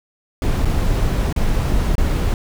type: noise with dropouts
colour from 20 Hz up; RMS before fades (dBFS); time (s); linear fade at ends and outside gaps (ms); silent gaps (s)
brown; -17; 0.42-2.34; 1; 0.649-0.654 / 1.327-1.362 / 1.954-1.981
effects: none